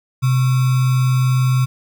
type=tone with sample-and-hold; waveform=sine; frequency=128.6 Hz; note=C3; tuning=30 cents flat; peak=-12 dBFS; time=0.22-1.66 s; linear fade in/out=20 ms; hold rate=1225 Hz; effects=none